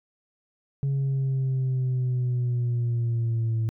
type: exponential sweep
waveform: sine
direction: down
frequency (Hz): 138.59 to 111.8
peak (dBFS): -20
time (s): 0.83-3.69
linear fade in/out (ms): 0
effects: tanh soft clip ceiling -21 dBFS